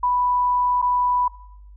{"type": "tone with dropouts", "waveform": "sine", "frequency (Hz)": 987.8, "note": "B5", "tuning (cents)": 0, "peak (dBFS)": -17, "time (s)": [0.03, 1.28], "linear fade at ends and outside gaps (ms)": 5, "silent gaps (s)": [0.817, 0.824], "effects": ["noise-tail reverb RT60 0.8 s tail -19 dB re dry", "added 50 Hz sine -41 dBFS peak until 1.76 s"]}